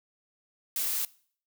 blue noise, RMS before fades -30 dBFS, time 0.76-1.05 s, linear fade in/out 2 ms, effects noise-tail reverb RT60 0.5 s tail -21 dB re dry

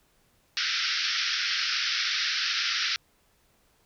white band-pass noise, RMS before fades -28 dBFS, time 0.57-2.96 s, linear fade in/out 0 ms, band 1300 to 5600 Hz, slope 96 dB/octave, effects pink hiss -66 dBFS RMS until 3.85 s

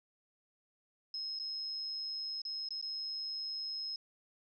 sine tone with dropouts, 5150 Hz, E8, 41 cents flat, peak -37 dBFS, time 1.14-3.96 s, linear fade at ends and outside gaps 2 ms, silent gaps 1.39-1.397 / 2.418-2.451 / 2.688-2.706 / 2.814-2.825 s, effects none

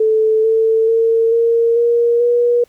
sine tone with pitch steps, 437.8 / 446 / 454.3 / 462.8 / 471.4 / 480.2 Hz, A4 / A4 / A#4 / A#4 / A#4 / B4, -9 / +23 / -45 / -13 / +19 / -49 cents, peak -10 dBFS, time 0-2.64 s, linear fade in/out 5 ms, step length 440 ms, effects pink hiss -55 dBFS RMS until 2.68 s

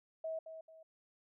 sine tone with echo, 643 Hz, E5, 43 cents flat, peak -37 dBFS, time 0.24-0.39 s, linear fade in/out 5 ms, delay 220 ms, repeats 2, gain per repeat -9 dB, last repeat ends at 0.83 s, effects none

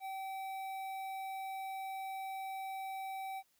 square tone with notch filter, 770 Hz, G5, 31 cents flat, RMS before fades -42 dBFS, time 0-3.43 s, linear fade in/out 50 ms, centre 6200 Hz, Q 0.59, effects white hiss -74 dBFS RMS until 3.59 s

